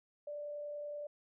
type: tone with frequency modulation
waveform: sine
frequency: 587.3 Hz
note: D5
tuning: in tune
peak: -40 dBFS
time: 0.27-1.07 s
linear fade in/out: 5 ms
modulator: 30.5 Hz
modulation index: 0.2
effects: none

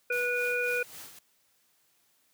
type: harmonic tone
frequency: 488.7 Hz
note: B4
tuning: 18 cents flat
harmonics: 1 / 3 / 5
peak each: -31 / -31 / -31 dBFS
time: 0.1-0.83 s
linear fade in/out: 5 ms
type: noise with tremolo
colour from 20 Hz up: white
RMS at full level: -44 dBFS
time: 0.12-1.19 s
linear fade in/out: 5 ms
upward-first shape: sine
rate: 3.7 Hz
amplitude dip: 60%
effects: white hiss -69 dBFS RMS until 2.33 s + high-pass 80 Hz 12 dB/octave

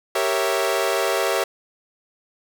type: chord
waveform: sawtooth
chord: G diminished seventh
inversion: none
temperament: equal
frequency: 392 / 466.2 / 554.4 / 659.3 Hz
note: G4 / Bb4 / Db5 / Fb5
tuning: 0 / 0 / 0 / 0 cents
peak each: -21 / -22 / -21 / -21 dBFS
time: 0.15-1.44 s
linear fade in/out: 5 ms
effects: none

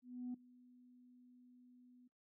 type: tone with ADSR envelope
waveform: sine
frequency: 248 Hz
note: B3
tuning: 7 cents sharp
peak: -39 dBFS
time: 0.02-2.08 s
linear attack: 320 ms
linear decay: 6 ms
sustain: -23 dB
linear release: 9 ms
effects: noise-tail reverb RT60 0.2 s tail -19 dB re dry + tanh soft clip ceiling -38 dBFS

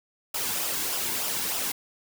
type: noise with flanger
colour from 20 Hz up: white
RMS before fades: -29 dBFS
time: 0.34-1.72 s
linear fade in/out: 5 ms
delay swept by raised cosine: 0.47 to 1.67 ms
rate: 3.3 Hz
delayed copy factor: -0.5
effects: none

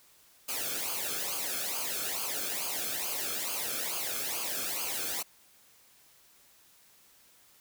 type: noise with flanger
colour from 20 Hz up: white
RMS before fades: -34 dBFS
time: 0.48-5.23 s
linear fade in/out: 10 ms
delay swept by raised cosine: 0.53 to 1.06 ms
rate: 2.3 Hz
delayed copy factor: -0.75
effects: white hiss -61 dBFS RMS until 7.6 s

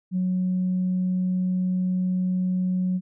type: tone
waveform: sine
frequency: 183.6 Hz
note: F#3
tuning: 13 cents flat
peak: -20 dBFS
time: 0.11-3.01 s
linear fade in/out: 50 ms
effects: tanh soft clip ceiling -17 dBFS

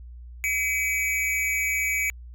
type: tone with amplitude modulation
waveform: square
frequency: 2281 Hz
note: C#7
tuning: 49 cents sharp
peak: -20 dBFS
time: 0.44-2.1 s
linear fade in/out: 0 ms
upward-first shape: sine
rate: 235 Hz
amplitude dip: 80%
effects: added 60 Hz sine -39 dBFS peak until 2.34 s

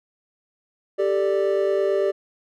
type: chord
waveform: triangle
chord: G suspended second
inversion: none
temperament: just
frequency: 392 / 441 / 588 Hz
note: G4 / A4 / D5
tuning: 0 / +4 / +2 cents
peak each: -19 / -25 / -21 dBFS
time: 0.98-2.12 s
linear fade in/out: 20 ms
effects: none

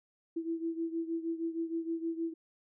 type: beating tone pair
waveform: sine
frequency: 328.8 / 335.2 Hz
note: E4 / E4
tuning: -4 / +29 cents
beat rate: 6.4 Hz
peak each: -34 / -38 dBFS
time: 0.36-2.34 s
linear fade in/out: 10 ms
effects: none

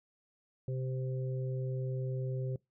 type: harmonic tone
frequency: 130 Hz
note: C3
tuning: 11 cents flat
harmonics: 1 / 3 / 4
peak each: -33 / -43 / -45 dBFS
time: 0.68-2.56 s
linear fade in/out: 2 ms
effects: noise-tail reverb RT60 0.2 s tail -24 dB re dry

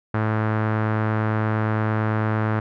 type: tone with low-pass filter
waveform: sawtooth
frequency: 108.8 Hz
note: A2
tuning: 19 cents flat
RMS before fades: -22 dBFS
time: 0.14-2.6 s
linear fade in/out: 5 ms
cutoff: 1500 Hz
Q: 2.1
effects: none

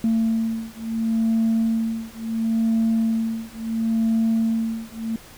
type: beating tone pair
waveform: sine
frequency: 224.9 / 225.62 Hz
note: A3 / A3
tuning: +38 / +44 cents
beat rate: 0.72 Hz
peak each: -21 dBFS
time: 0.04-5.16 s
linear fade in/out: 2 ms
effects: tanh soft clip ceiling -14 dBFS + pink hiss -45 dBFS RMS until 5.37 s

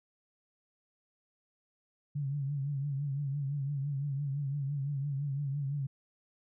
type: tone with vibrato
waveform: sine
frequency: 140.7 Hz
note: C#3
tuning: 26 cents sharp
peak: -31 dBFS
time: 2.15-5.87 s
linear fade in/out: 10 ms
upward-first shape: triangle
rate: 5.9 Hz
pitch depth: 90 cents each way
effects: none

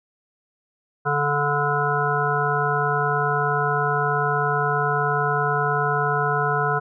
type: harmonic tone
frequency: 145.1 Hz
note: D3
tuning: 21 cents flat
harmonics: 1 / 3 / 5 / 7 / 9 / 10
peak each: -26 / -26 / -26 / -26 / -26 / -26 dBFS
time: 1.05-6.8 s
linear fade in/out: 20 ms
effects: none

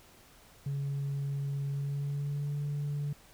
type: tone with pitch glide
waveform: sine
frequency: 140 to 144.94 Hz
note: C#3 to D3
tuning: +18 to -22 cents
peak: -29 dBFS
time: 0.66-3.13 s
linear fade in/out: 5 ms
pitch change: +60 cents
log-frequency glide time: 1.71-2.55 s
effects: tanh soft clip ceiling -29 dBFS + pink hiss -58 dBFS RMS until 3.33 s

